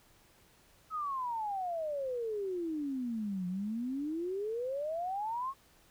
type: exponential two-way sweep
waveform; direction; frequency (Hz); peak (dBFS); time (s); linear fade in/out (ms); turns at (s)
sine; down then up; 1300 to 176.5 to 1111; -33; 0.9-5.54; 50; 3.47
effects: pink hiss -64 dBFS RMS until 5.9 s